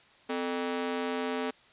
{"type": "ring-modulated tone", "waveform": "sawtooth", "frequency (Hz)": 349.2, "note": "F4", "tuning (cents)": 0, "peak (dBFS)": -23, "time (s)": [0.29, 1.51], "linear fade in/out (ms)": 10, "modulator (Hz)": 92.3, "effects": ["white hiss -59 dBFS RMS until 1.72 s", "resampled to 8000 Hz"]}